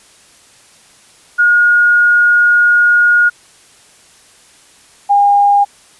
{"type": "tone pair in turn", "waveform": "sine", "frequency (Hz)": [1436, 809.8], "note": ["F6", "G#5"], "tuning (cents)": [48, -44], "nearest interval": "minor seventh", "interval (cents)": 992, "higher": "first", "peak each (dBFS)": -6, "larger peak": "neither", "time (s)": [[1.38, 3.3], [5.09, 5.65]], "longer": "first", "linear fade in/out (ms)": 20, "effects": ["white hiss -45 dBFS RMS until 5.99 s", "resampled to 24000 Hz"]}